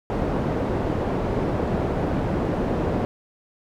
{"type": "low-pass noise", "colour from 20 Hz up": "white", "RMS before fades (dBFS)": -24, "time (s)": [0.1, 3.05], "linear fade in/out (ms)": 0, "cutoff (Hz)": 470, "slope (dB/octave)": 12, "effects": []}